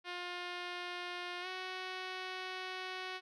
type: tone with pitch glide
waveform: 5% pulse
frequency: 354.8 to 371.6 Hz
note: F4 to F#4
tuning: +27 to +7 cents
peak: -28 dBFS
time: 0.04-3.21 s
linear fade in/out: 50 ms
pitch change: +80 cents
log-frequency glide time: 1.41-1.47 s
effects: low-pass 4000 Hz 12 dB/octave